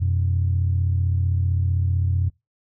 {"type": "tone pair together", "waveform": "sine", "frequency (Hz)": [89.49, 125.1], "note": ["F2", "B2"], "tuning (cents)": [43, 23], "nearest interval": "tritone", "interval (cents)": 580, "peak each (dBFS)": [-18, -25], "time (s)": [0, 2.3], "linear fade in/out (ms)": 20, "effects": ["noise-tail reverb RT60 0.2 s tail -22 dB re dry", "tanh soft clip ceiling -11 dBFS"]}